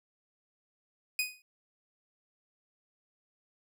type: tone with exponential decay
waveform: sawtooth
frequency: 2492 Hz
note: D#7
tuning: 2 cents sharp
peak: -22 dBFS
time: 1.19-1.42 s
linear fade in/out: 2 ms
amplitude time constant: 49 ms
effects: none